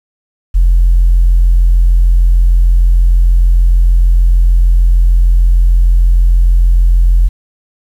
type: tone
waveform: sine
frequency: 43.28 Hz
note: F1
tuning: 15 cents flat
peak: -3 dBFS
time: 0.54-7.29 s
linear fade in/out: 20 ms
effects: tanh soft clip ceiling -1 dBFS + 7-bit